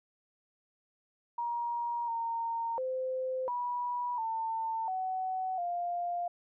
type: tone with pitch steps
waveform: sine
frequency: 947 / 921 / 517 / 974 / 898 / 750 / 700 Hz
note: A#5 / A#5 / C5 / B5 / A5 / F#5 / F5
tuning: +27 / -21 / -21 / -24 / +35 / +23 / +4 cents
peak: -31 dBFS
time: 1.38-6.28 s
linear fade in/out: 5 ms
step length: 700 ms
effects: none